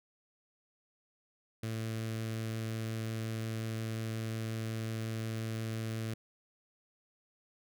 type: tone with notch filter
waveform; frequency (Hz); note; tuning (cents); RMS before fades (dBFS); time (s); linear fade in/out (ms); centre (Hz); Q
sawtooth; 111.8; A2; +28; -37; 1.63-6.14; 5; 890; 1.3
effects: none